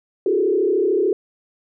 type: tone with frequency modulation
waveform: sine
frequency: 392 Hz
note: G4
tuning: in tune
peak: -15 dBFS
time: 0.26-1.13 s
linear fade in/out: 2 ms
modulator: 33.5 Hz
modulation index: 1.5
effects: none